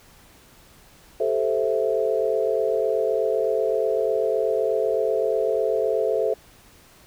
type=chord; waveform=sine; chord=A minor seventh; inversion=third; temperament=equal; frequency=392 / 440 / 523.3 / 659.3 Hz; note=G4 / A4 / C5 / E5; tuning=0 / 0 / 0 / 0 cents; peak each=-28 / -23 / -25 / -26 dBFS; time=1.2-6.34 s; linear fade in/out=5 ms; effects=pink hiss -52 dBFS RMS until 7.06 s